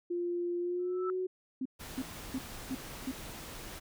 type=tone with pitch glide; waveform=sine; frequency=349.2 to 370 Hz; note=F4 to F#4; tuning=0 to 0 cents; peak=-31 dBFS; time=0.1-1.27 s; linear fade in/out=10 ms; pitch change=+100 cents; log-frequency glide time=0.59-1.09 s
type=tone with exponential growth; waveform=sine; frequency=1318.5 Hz; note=E6; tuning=in tune; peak=-33 dBFS; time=0.79-1.1 s; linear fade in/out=1 ms; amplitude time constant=66 ms
type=tone bursts; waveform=sine; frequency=260.7 Hz; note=C4; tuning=6 cents flat; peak=-32 dBFS; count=5; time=1.61-3.115 s; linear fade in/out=5 ms; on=45 ms; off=320 ms
type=noise; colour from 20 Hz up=pink; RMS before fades=-45 dBFS; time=1.79-3.8 s; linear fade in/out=20 ms
effects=none